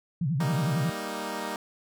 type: tone with vibrato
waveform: sine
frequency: 150 Hz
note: D3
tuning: 37 cents sharp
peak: -24 dBFS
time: 0.21-0.9 s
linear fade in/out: 5 ms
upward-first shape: sine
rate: 11 Hz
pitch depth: 280 cents each way
type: chord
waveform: 10% pulse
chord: Eb major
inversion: first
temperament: equal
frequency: 196 / 233.1 / 311.1 Hz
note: G3 / Bb3 / Eb4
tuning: 0 / 0 / 0 cents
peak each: -28 dBFS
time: 0.4-1.56 s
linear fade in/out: 2 ms
effects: none